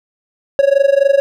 triangle tone with amplitude modulation, 554.4 Hz, C#5, in tune, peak -3 dBFS, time 0.59-1.2 s, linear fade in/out 0 ms, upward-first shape sine, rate 23.8 Hz, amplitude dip 90%, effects none

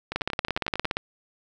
two click trains, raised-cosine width 0.3 ms, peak -9 / -14 dBFS, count 15 / 9, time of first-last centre 0.16-0.969 / 0.12-0.847 s, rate 17.3 / 11 Hz, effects none

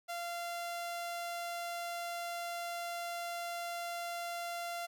sawtooth tone, 690 Hz, F5, 21 cents flat, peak -34 dBFS, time 0.08-4.87 s, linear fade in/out 20 ms, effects none

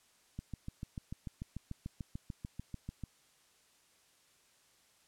click train, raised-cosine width 5 ms, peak -28 dBFS, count 19, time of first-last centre 0.39-3.037 s, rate 6.8 Hz, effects white hiss -68 dBFS RMS until 5.07 s + low-pass 10000 Hz 12 dB/octave

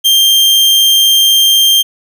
40% pulse tone, 3176 Hz, G7, 22 cents sharp, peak -5 dBFS, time 0.04-1.83 s, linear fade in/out 20 ms, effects none

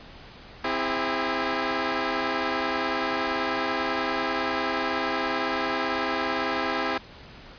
10% pulse chord, C augmented, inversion none, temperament equal with one note detuned, 261.6 / 329.6 / 407.5 Hz, C4 / E4 / G#4, 0 / 0 / -33 cents, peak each -21 dBFS, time 0.64-6.98 s, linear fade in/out 5 ms, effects pink hiss -46 dBFS RMS until 7.58 s + resampled to 11025 Hz

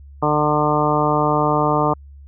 harmonic tone, 150 Hz, D3, 37 cents sharp, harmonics 1 / 2 / 3 / 4 / 5 / 6 / 7 / 8, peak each -23 / -23 / -23 / -23 / -23 / -23 / -23 / -23 dBFS, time 0.22-1.94 s, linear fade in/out 10 ms, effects added 70 Hz sine -38 dBFS peak until 2.27 s

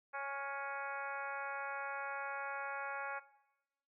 harmonic tone with a mistuned harmonic, 277.2 Hz, C#4, in tune, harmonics 2 / 3 / 4 / 5 / 6 / 7 / 8 / 9, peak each -48 / -44 / -46 / -45 / -47 / -56 / -51 / -56 dBFS, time 0.13-3.2 s, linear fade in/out 20 ms, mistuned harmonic 5, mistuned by +22 cents, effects noise-tail reverb RT60 0.9 s tail -17 dB re dry

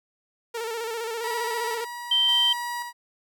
sawtooth tone with vibrato, 456.2 Hz, A#4, 37 cents flat, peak -25 dBFS, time 0.54-1.85 s, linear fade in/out 10 ms, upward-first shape square, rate 15 Hz, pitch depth 50 cents each way
30% pulse tone with tremolo, 962 Hz, B5, 46 cents flat, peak -26 dBFS, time 1.21-2.93 s, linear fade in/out 50 ms, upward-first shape square, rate 0.93 Hz, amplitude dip 45%
sine tone, 3118 Hz, G7, 10 cents flat, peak -18 dBFS, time 2.11-2.53 s, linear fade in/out 5 ms
effects none

